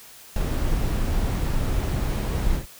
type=noise with ADSR envelope; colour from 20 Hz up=brown; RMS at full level=-18 dBFS; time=0.36-2.66 s; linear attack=3 ms; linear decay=6 ms; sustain=-5 dB; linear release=110 ms; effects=white hiss -46 dBFS RMS until 2.79 s